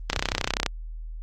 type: click train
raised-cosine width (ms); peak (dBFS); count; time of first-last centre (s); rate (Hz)
0.2; -5; 19; 0.1-0.662; 32
effects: added 40 Hz sine -33 dBFS peak until 1.22 s + Opus 32 kbps